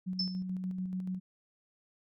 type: tone with tremolo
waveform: sine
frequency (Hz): 185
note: F#3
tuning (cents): 0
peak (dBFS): -32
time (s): 0.06-1.2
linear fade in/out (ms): 20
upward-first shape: square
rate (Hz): 6.9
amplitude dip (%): 35
type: tone with exponential decay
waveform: sine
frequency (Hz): 5274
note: E8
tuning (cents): 0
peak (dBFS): -27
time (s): 0.19-0.43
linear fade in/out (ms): 5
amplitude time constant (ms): 52
effects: none